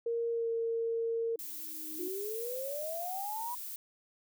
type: tone with pitch glide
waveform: sine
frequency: 465.5 to 458.6 Hz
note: A#4 to A#4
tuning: -2 to -28 cents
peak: -30 dBFS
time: 0.06-1.36 s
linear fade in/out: 5 ms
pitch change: -26 cents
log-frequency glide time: 0.31-0.49 s
type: tone with exponential growth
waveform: sine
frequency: 311.2 Hz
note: D#4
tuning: in tune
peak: -39 dBFS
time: 1.11-2.08 s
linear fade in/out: 1 ms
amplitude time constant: 210 ms
type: noise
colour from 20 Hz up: violet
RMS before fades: -42 dBFS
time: 1.39-3.76 s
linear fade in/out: 2 ms
type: exponential sweep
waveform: sine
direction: up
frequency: 349.2 to 987.8 Hz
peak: -36 dBFS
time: 1.99-3.55 s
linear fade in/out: 5 ms
effects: none